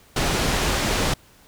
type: low-pass noise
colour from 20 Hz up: pink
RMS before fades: -22 dBFS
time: 0.16-1.14 s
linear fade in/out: 5 ms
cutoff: 7700 Hz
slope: 12 dB/octave
effects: pink hiss -53 dBFS RMS until 1.47 s